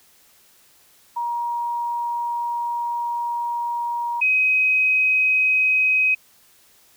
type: tone pair in turn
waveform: sine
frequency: 948 / 2526 Hz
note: A#5 / D#7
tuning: +29 / +26 cents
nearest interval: octave + perfect fourth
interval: 1697 cents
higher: second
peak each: -22 / -15 dBFS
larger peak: second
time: 1.16-4.21 / 4.21-6.15 s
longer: first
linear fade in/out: 10 ms
effects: white hiss -55 dBFS RMS until 6.96 s